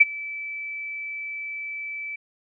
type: tone with ADSR envelope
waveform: sine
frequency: 2313 Hz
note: D7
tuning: 27 cents flat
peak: -7 dBFS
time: 0-2.16 s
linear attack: 11 ms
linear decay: 28 ms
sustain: -23 dB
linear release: 7 ms
effects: none